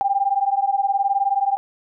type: beating tone pair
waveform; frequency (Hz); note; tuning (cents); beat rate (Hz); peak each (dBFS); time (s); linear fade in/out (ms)
sine; 784 / 803; G5 / G5; 0 / +41; 19; -20; 0.01-1.57; 0
effects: none